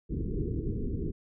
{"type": "low-pass noise", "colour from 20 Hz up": "pink", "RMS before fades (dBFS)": -32, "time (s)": [0.09, 1.12], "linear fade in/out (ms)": 20, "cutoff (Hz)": 450, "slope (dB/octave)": 96, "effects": []}